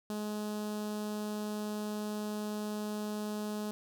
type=tone with notch filter; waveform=sawtooth; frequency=210.6 Hz; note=G#3; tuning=24 cents sharp; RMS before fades=-37 dBFS; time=0.1-3.71 s; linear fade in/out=0 ms; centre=2100 Hz; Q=1.1; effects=none